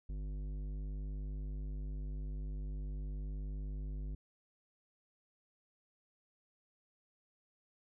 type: tone with tanh clipping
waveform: triangle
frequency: 50.2 Hz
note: G1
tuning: 42 cents sharp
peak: -40 dBFS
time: 0.09-4.15 s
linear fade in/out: 5 ms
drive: 17 dB
effects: none